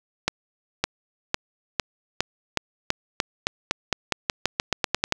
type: accelerating click train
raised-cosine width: 0.2 ms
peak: -3 dBFS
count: 20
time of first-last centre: 0.28-5.124 s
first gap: 560 ms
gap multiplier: 0.9
effects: none